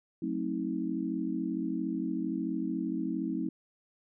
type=chord; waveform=sine; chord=F# diminished seventh; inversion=none; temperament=just; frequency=185 / 222 / 266.4 / 319.7 Hz; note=F#3 / A3 / C4 / Eb4; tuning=0 / +16 / +31 / +47 cents; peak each=-37 / -37 / -35 / -34 dBFS; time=0.22-3.49 s; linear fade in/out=5 ms; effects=none